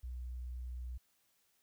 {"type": "tone", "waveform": "sine", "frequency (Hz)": 61.74, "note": "B1", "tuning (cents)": 0, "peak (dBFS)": -40, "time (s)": [0.03, 0.98], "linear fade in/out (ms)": 10, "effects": ["white hiss -75 dBFS RMS until 1.62 s"]}